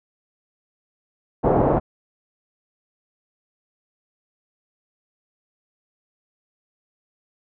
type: low-pass noise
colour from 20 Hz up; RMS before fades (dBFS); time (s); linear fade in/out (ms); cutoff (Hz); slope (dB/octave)
white; -18; 1.43-1.8; 20; 800; 24
effects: none